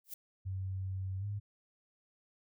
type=noise with exponential growth; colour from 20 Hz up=violet; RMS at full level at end=-38 dBFS; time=0.04-0.14 s; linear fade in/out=5 ms; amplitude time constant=21 ms
type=tone with pitch glide; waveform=sine; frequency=94.9 to 102.3 Hz; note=F#2 to G#2; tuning=+44 to -26 cents; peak=-35 dBFS; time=0.45-1.4 s; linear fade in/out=20 ms; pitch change=+130 cents; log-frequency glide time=1.19-1.25 s
effects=none